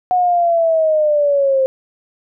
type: linear sweep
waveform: sine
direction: down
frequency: 733 to 523.3 Hz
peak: -11 dBFS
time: 0.11-1.66 s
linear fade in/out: 0 ms
effects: none